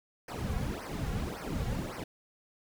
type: noise with flanger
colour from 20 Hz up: brown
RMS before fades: -35 dBFS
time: 0.28-2.04 s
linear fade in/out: 5 ms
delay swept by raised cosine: 0.27 to 3.37 ms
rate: 1.8 Hz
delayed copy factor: -1
effects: none